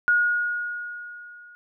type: tone with level ramp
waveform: sine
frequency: 1442 Hz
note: F#6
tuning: 45 cents flat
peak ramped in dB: -15 to -45 dBFS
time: 0.08-1.55 s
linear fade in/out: 0 ms
effects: none